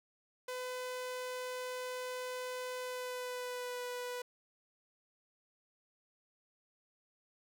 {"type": "tone with pitch glide", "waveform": "sawtooth", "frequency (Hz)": [504, 493.3], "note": ["B4", "B4"], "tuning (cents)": [35, -2], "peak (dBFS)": -35, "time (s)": [0.48, 4.22], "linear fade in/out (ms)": 5, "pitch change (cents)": -37, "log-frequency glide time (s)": [2.8, 3.83], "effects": []}